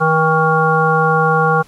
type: harmonic tone with a mistuned harmonic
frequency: 159.5 Hz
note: D#3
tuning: 43 cents sharp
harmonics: 1 / 3 / 5 / 7 / 9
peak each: -17 / -17 / -17 / -17 / -17 dBFS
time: 0-1.63 s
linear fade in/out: 20 ms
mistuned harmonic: 9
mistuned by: -40 cents
effects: pink hiss -47 dBFS RMS until 1.67 s + low-pass 12000 Hz 12 dB/octave